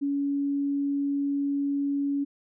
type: tone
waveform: sine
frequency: 281.8 Hz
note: C#4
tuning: 29 cents sharp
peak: -24 dBFS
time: 0.01-2.25 s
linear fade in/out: 20 ms
effects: none